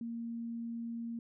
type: tone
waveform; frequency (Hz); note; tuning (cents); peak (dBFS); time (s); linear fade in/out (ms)
sine; 232.2; A#3; -7; -37; 0.01-1.19; 2
effects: none